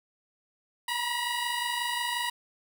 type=tone pair together; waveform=15% pulse; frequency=950 / 975.6 Hz; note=A#5 / B5; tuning=+33 / -21 cents; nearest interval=unison; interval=46 cents; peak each=-25 dBFS; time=0.88-2.3 s; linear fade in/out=5 ms; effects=none